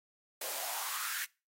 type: noise with high-pass filter sweep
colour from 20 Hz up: white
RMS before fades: -38 dBFS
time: 0.41-1.25 s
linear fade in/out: 5 ms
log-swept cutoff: 500 to 1800 Hz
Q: 3.8
effects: noise-tail reverb RT60 0.3 s tail -23 dB re dry + AAC 48 kbps